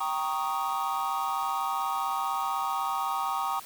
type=chord; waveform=triangle; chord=Eb dominant seventh; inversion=first; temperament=equal; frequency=784 / 932.3 / 1108.7 / 1244.5 Hz; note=G5 / Bb5 / Db6 / Eb6; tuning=0 / 0 / 0 / 0 cents; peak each=-31 dBFS; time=0-3.6 s; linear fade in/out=10 ms; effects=white hiss -46 dBFS RMS until 3.65 s